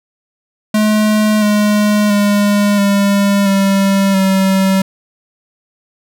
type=tone with pitch steps; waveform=square; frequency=213.5 / 209 / 204.6 / 200.2 / 196.01 / 191.86 Hz; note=G#3 / G#3 / G#3 / G3 / G3 / G3; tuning=+48 / +11 / -26 / +37 / 0 / -37 cents; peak=-10 dBFS; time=0.74-4.82 s; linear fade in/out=5 ms; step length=680 ms; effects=none